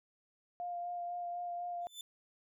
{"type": "tone with vibrato", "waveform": "sine", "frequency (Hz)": 702, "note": "F5", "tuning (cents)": 9, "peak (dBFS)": -37, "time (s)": [0.6, 1.87], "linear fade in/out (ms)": 0, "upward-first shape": "sine", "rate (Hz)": 4, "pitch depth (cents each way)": 14}
{"type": "tone with exponential growth", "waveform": "sawtooth", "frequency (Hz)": 3520, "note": "A7", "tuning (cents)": 0, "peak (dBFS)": -37, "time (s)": [1.81, 2.01], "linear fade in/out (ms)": 2, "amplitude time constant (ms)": 43}
{"effects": []}